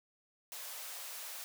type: high-pass noise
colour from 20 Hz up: white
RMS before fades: -45 dBFS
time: 0.52-1.44 s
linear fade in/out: 0 ms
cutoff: 480 Hz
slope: 48 dB/octave
effects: none